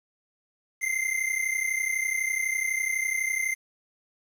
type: tone pair together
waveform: square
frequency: 2068 / 2100 Hz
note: C7 / C7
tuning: -21 / +6 cents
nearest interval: unison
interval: 27 cents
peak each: -29 / -29 dBFS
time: 0.81-3.55 s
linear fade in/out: 20 ms
effects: resampled to 32000 Hz + 9-bit